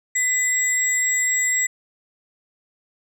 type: tone pair together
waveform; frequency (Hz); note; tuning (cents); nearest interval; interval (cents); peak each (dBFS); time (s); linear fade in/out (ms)
sine; 2000 / 7652; B6 / A#8; +21 / +44; octave + major seventh; 2323; -19; 0.15-1.67; 10
effects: tanh soft clip ceiling -14 dBFS